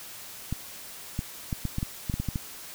clicks, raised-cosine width 5 ms, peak -16 dBFS, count 11, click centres 0.526 / 1.191 / 1.528 / 1.653 / 1.784 / 1.829 / 2.098 / 2.14 / 2.2 / 2.287 / 2.358 s, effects white hiss -43 dBFS RMS until 2.74 s

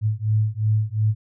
sine beating tone pair, 106.5 / 109.3 Hz, G#2 / A2, +44 / -11 cents, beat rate 2.8 Hz, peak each -21 dBFS, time 0.01-1.15 s, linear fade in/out 50 ms, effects none

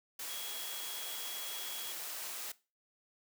sine tone in noise, 3322 Hz, G#7, in tune, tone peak -45 dBFS, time 0.29-1.92 s, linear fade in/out 5 ms, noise white, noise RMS -42 dBFS, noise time 0.19-2.52 s, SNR -6 dB, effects noise-tail reverb RT60 0.3 s tail -19 dB re dry + high-pass 400 Hz 12 dB/octave

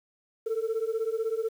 sine beating tone pair, 440 / 456 Hz, A4 / A#4, 0 / -38 cents, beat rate 16 Hz, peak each -28 dBFS, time 0.46-1.49 s, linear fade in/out 10 ms, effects tanh soft clip ceiling -23 dBFS + 9-bit

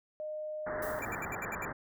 sine tone, 613 Hz, D#5, 26 cents flat, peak -36 dBFS, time 0.2-0.99 s, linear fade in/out 0 ms
white low-pass noise, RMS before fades -39 dBFS, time 0.66-1.73 s, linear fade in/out 10 ms, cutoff 1900 Hz, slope 96 dB/octave
violet noise with exponential decay, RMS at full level -43 dBFS, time 0.82-1.51 s, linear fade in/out 5 ms, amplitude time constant 150 ms
square tone bursts, 2347 Hz, D7, 2 cents flat, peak -39 dBFS, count 7, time 1.02-1.651 s, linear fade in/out 2 ms, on 31 ms, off 69 ms
effects none

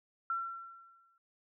sine tone with exponential decay, 1356 Hz, E6, 49 cents sharp, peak -30 dBFS, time 0.3-1.18 s, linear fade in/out 2 ms, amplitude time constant 190 ms, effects none

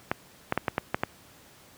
clicks, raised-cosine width 0.5 ms, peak -9 dBFS, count 7, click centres 0.115 / 0.524 / 0.576 / 0.682 / 0.781 / 0.945 / 1.035 s, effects pink hiss -54 dBFS RMS until 1.77 s + high-pass 80 Hz 12 dB/octave

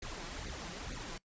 pink noise with flanger, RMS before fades -43 dBFS, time 0.02-1.18 s, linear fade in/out 5 ms, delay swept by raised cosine 0.46 to 6.06 ms, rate 2.2 Hz, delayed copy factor +0.75, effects noise-tail reverb RT60 0.1 s tail -21 dB re dry + resampled to 16000 Hz

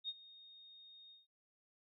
sine tone with ADSR envelope, 3707 Hz, A#7, 10 cents flat, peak -37 dBFS, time 0.04-1.27 s, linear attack 46 ms, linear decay 42 ms, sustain -19 dB, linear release 160 ms, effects none

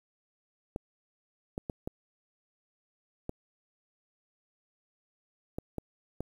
clicks, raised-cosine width 2 ms, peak -21 dBFS, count 8, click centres 0.761 / 1.579 / 1.698 / 1.875 / 3.294 / 5.585 / 5.783 / 6.206 s, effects 9-bit

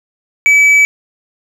sine tone with tanh clipping, 2293 Hz, D7, 42 cents flat, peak -6 dBFS, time 0.46-0.85 s, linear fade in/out 0 ms, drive 5 dB, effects none

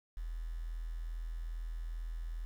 sine tone with quantisation, 41.2 Hz, E1, in tune, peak -37 dBFS, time 0.17-2.45 s, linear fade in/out 0 ms, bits 10, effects none

